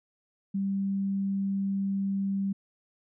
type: tone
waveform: sine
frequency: 196.1 Hz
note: G3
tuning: 1 cent sharp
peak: -26 dBFS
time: 0.54-2.53 s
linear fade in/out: 10 ms
effects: none